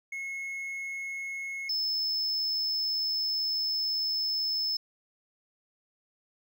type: tone pair in turn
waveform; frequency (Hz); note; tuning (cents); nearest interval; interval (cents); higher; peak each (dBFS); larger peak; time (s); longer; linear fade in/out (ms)
triangle; 2176 / 5237; C#7 / E8; -33 / -12; octave + minor third; 1521; second; -32 / -26; second; 0.12-1.69 / 1.69-4.77; second; 5
effects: none